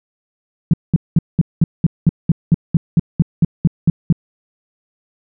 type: tone bursts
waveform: sine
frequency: 164.5 Hz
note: E3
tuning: 3 cents flat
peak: -6 dBFS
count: 16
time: 0.71-4.126 s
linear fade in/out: 2 ms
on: 26 ms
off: 200 ms
effects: none